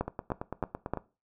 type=two click trains; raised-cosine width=1 ms; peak=-20 / -15 dBFS; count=9 / 4; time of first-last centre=0.08-0.973 / 0.01-0.936 s; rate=8.96 / 3.24 Hz; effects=noise-tail reverb RT60 0.3 s tail -18 dB re dry